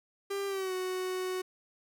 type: tone with pitch glide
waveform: 45% pulse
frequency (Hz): 396.8 to 370.2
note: G4 to F#4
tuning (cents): +21 to +1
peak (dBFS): -32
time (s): 0.3-1.42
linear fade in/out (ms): 10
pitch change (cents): -120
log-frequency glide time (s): 0.47-0.73
effects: none